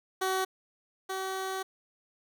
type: tone pair in turn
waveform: 15% pulse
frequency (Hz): 377.8 / 380.6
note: F#4 / F#4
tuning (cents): +36 / +49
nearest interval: unison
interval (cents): 13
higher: second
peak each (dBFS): -21 / -26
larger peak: first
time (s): 0.21-0.45 / 1.09-1.63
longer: second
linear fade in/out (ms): 10
effects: none